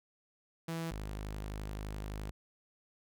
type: tone pair in turn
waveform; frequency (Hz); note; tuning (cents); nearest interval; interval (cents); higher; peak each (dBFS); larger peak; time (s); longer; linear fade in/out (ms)
sawtooth; 164.81 / 51.69; E3 / G#1; 0 / -7; octave + minor sixth; 2007; first; -32 / -35; first; 0.68-0.91 / 0.91-2.31; second; 5
effects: none